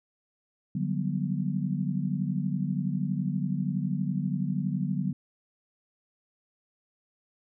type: chord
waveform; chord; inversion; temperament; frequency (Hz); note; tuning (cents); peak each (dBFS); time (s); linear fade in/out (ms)
sine; G major seventh; second; just; 147 / 183.75 / 196 / 245; D3 / F#3 / G3 / B3; +2 / -12 / 0 / -14; -31 / -30 / -33 / -35; 0.75-5.13; 5
effects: none